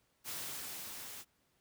white noise with level ramp, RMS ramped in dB -41 to -48 dBFS, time 0.24-1.25 s, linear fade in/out 50 ms, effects pink hiss -75 dBFS RMS until 1.6 s + high-pass 60 Hz 12 dB/octave

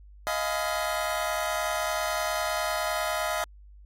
25% pulse chord, F half-diminished seventh, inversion third, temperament just, 628.6 / 698.5 / 838.1 / 1005.8 Hz, Eb5 / F5 / Ab5 / Cb6, +18 / 0 / +16 / +31 cents, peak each -26 / -28 / -32 / -32 dBFS, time 0.27-3.44 s, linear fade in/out 0 ms, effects added 50 Hz sine -47 dBFS peak until 3.85 s + AAC 48 kbps

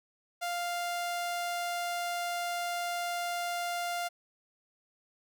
sawtooth tone, 698.5 Hz, F5, in tune, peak -28 dBFS, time 0.41-4.09 s, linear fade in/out 20 ms, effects none

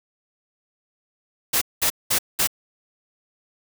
white noise bursts, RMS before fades -20 dBFS, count 4, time 1.53-2.474 s, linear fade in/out 10 ms, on 86 ms, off 200 ms, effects none

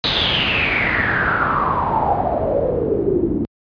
pink noise with low-pass filter sweep, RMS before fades -18 dBFS, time 0.04-3.45 s, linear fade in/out 0 ms, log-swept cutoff 3900 to 290 Hz, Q 7.7, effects high-pass 60 Hz 12 dB/octave + resampled to 11025 Hz

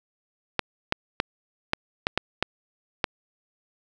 clicks, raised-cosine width 0.3 ms, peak -5 dBFS, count 8, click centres 0.593 / 0.924 / 1.201 / 1.734 / 2.069 / 2.176 / 2.426 / 3.042 s, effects none

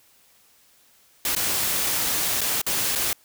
white noise with dropouts, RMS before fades -24 dBFS, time 1.25-3.13 s, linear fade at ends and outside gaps 2 ms, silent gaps 1.351-1.363 / 2.408-2.414 / 2.616-2.665 / 2.952-2.957 s, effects white hiss -58 dBFS RMS until 3.24 s

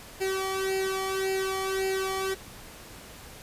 sawtooth tone with flanger, 382.8 Hz, G4, 41 cents flat, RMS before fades -29 dBFS, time 0.2-2.35 s, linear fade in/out 20 ms, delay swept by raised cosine 0.42 to 0.94 ms, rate 1.8 Hz, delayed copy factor +0.85, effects pink hiss -46 dBFS RMS until 3.42 s + resampled to 32000 Hz

